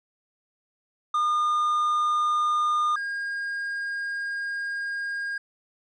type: tone pair in turn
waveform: triangle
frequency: 1215 / 1621.8 Hz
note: D#6 / G#6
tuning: -42 / -42 cents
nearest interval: perfect fourth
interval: 500 cents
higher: second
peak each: -19 / -26 dBFS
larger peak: first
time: 1.14-2.96 / 2.96-5.38 s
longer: second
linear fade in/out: 5 ms
effects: resampled to 22050 Hz